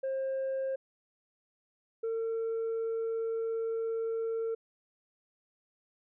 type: tone pair in turn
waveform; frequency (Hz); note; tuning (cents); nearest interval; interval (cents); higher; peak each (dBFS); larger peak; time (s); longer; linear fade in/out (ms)
sine; 533 / 452.9; C5 / A#4; +32 / -50; minor third; 282; first; -28; neither; 0.03-0.76 / 2.03-4.55; second; 10
effects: tanh soft clip ceiling -29 dBFS